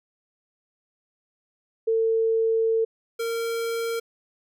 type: tone pair in turn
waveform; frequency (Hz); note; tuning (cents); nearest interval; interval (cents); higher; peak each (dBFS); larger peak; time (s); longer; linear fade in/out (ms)
sine / square; 450 / 460.3; A4 / A#4; +39 / -22; unison; 39; second; -19 / -26; first; 1.87-2.85 / 3.19-4; first; 10
effects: none